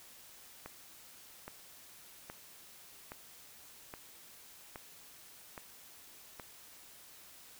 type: click train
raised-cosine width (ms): 0.5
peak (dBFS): -29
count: 8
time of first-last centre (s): 0.66-6.398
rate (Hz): 1.22
effects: white hiss -56 dBFS RMS until 7.59 s